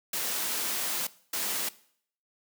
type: noise bursts at uneven times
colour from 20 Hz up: white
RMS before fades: -31 dBFS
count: 2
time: 0.13-1.07 / 1.33-1.69 s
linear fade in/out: 5 ms
effects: noise-tail reverb RT60 0.6 s tail -19 dB re dry + high-pass 200 Hz 12 dB/octave